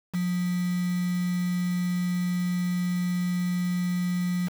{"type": "tone with quantisation", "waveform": "sine", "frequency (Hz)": 178.4, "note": "F3", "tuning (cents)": 37, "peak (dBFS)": -24, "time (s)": [0.13, 4.49], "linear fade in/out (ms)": 20, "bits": 6, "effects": []}